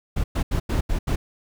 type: noise bursts at uneven times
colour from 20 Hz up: brown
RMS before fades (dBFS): -22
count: 6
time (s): 0.16-0.24 / 0.35-0.43 / 0.51-0.6 / 0.69-0.81 / 0.89-0.99 / 1.07-1.16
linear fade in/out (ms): 10
effects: none